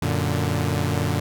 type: chord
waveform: sawtooth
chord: Gb augmented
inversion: none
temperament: equal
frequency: 92.5 / 116.54 / 146.83 Hz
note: Gb2 / Bb2 / D3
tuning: 0 / 0 / 0 cents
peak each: -21 / -22 / -21 dBFS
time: 0.02-1.2 s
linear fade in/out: 5 ms
effects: none